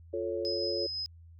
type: chord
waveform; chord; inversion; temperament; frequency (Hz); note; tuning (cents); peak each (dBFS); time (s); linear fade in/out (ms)
sine; F augmented; none; equal with one note detuned; 351 / 440 / 554.4; F4 / A4 / C#5; +9 / 0 / 0; -35; 0.13-0.87; 10
type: tone with tremolo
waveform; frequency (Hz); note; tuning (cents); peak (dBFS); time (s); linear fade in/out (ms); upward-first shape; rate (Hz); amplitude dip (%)
sine; 5070; D#8; +32; -32; 0.45-1.06; 0; sine; 5.9; 25
effects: added 83 Hz sine -50 dBFS peak until 1.39 s